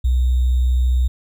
sine tone with sample-and-hold, 62.6 Hz, B1, 24 cents sharp, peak -13 dBFS, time 0.04-1.08 s, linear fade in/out 10 ms, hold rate 3675 Hz, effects none

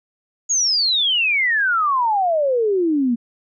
sine exponential sweep, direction down, 6830 to 228.3 Hz, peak -15 dBFS, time 0.49-3.16 s, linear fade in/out 20 ms, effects none

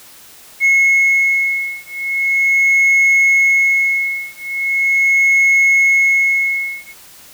sine beating tone pair, 2177 / 2177.4 Hz, C#7 / C#7, -32 / -32 cents, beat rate 0.4 Hz, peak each -12 dBFS, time 0.6-6.94 s, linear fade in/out 50 ms, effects tanh soft clip ceiling -7 dBFS + white hiss -41 dBFS RMS until 7.33 s

